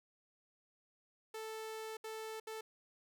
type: tone bursts at uneven times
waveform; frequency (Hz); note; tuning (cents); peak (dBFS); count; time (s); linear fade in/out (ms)
sawtooth; 440; A4; 0; -39; 3; 1.34-1.97 / 2.04-2.4 / 2.47-2.61; 5
effects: none